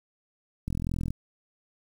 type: click train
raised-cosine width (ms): 5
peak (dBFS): -18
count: 19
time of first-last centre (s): 0.68-1.106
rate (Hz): 42.3
effects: 8-bit